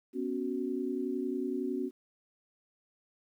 sine chord, B suspended second, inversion none, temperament just, 246.9 / 277.8 / 370.4 Hz, B3 / C#4 / F#4, 0 / +4 / +2 cents, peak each -36 / -35 / -35 dBFS, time 0.13-1.91 s, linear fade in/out 50 ms, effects 11-bit

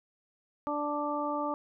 harmonic tone, 293.7 Hz, D4, in tune, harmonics 1 / 2 / 3 / 4, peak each -35 / -35 / -35 / -35 dBFS, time 0.67-1.54 s, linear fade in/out 0 ms, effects none

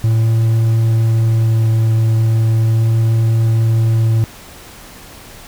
triangle tone with vibrato, 112.5 Hz, A2, 39 cents sharp, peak -8 dBFS, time 0.04-4.24 s, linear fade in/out 0 ms, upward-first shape sine, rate 0.39 Hz, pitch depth 9 cents each way, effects pink hiss -37 dBFS RMS until 5.47 s

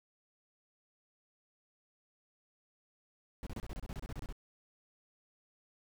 brown noise bursts, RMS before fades -41 dBFS, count 14, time 3.43-4.325 s, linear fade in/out 0 ms, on 37 ms, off 29 ms, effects none

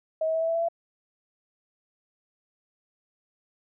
sine tone with pitch steps, 636 / 642.3 / 648.6 / 655 / 661.5 / 668 / 674.6 Hz, D#5 / E5 / E5 / E5 / E5 / E5 / E5, +38 / -45 / -28 / -11 / +6 / +23 / +40 cents, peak -23 dBFS, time 0.21-0.686 s, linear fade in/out 5 ms, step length 68 ms, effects none

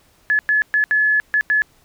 sine tone bursts at uneven times, 1712 Hz, A6, 48 cents flat, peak -13 dBFS, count 6, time 0.3-0.39 / 0.49-0.62 / 0.74-0.84 / 0.91-1.2 / 1.34-1.41 / 1.5-1.62 s, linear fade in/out 0 ms, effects pink hiss -56 dBFS RMS until 1.84 s

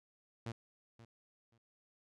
sawtooth tone with echo, 115.3 Hz, A#2, 19 cents flat, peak -36 dBFS, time 0.46-0.52 s, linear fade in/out 5 ms, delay 530 ms, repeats 2, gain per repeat -15 dB, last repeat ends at 1.58 s, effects low-pass 7000 Hz 12 dB/octave

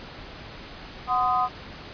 sine chord, C diminished, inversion second, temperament equal with one note detuned, 740 / 1025.6 / 1244.5 Hz, Gb5 / C6 / Eb6, 0 / -35 / 0 cents, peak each -24 / -26 / -24 dBFS, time 1.07-1.49 s, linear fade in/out 50 ms, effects pink hiss -41 dBFS RMS until 1.93 s + resampled to 11025 Hz

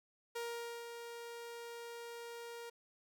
sawtooth tone with ADSR envelope, 469.5 Hz, A#4, 12 cents sharp, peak -35 dBFS, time 0.35-2.7 s, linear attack 11 ms, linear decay 480 ms, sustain -7 dB, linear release 8 ms, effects none

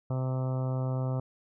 harmonic tone, 129.7 Hz, C3, 15 cents flat, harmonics 1 / 2 / 3 / 4 / 5 / 6 / 7 / 8 / 9 / 10, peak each -28 / -39 / -44 / -40 / -42 / -48 / -48 / -52 / -49 / -52 dBFS, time 0.1-1.2 s, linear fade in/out 5 ms, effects none

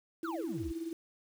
sine tone with tremolo, 329.6 Hz, E4, in tune, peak -33 dBFS, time 0.23-0.93 s, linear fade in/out 2 ms, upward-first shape sine, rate 19 Hz, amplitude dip 65%
triangle exponential sweep, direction down, 1568 to 51.2 Hz, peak -36 dBFS, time 0.24-0.72 s, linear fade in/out 10 ms
effects 9-bit

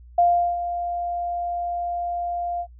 sine tone with ADSR envelope, 698.5 Hz, F5, in tune, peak -13 dBFS, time 0.18-2.67 s, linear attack 5 ms, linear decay 380 ms, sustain -11 dB, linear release 67 ms, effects noise-tail reverb RT60 0.1 s tail -23 dB re dry + added 60 Hz sine -43 dBFS peak until 2.79 s

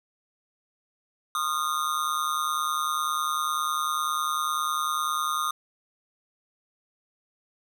square tone with amplitude modulation, 1228 Hz, D#6, 23 cents flat, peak -22 dBFS, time 1.35-5.51 s, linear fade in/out 2 ms, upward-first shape sine, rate 150 Hz, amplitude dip 85%, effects none

